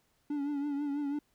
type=tone with vibrato; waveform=triangle; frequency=287 Hz; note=D4; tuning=40 cents flat; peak=-29 dBFS; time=0.3-1.19 s; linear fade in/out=5 ms; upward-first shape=triangle; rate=6.1 Hz; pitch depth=62 cents each way; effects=pink hiss -73 dBFS RMS until 1.34 s